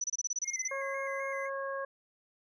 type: tone bursts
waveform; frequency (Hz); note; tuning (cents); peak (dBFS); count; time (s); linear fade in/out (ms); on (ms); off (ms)
sine; 5950; F#8; +9; -30; 12; 0.01-0.679; 5; 31; 27
type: tone with vibrato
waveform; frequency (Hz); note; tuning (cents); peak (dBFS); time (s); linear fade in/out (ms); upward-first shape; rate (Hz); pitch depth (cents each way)
triangle; 2093; C7; 0; -38; 0.43-1.5; 50; square; 3.9; 35
type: harmonic tone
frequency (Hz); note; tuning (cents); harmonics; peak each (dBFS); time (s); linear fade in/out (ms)
546; C#5; -26; 1 / 2 / 3; -36 / -39 / -41; 0.71-1.85; 5
effects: none